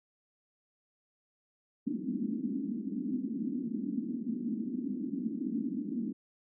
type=band-pass noise; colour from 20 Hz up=white; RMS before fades=-35 dBFS; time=1.86-6.13 s; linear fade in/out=10 ms; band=210 to 280 Hz; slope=48 dB/octave; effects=none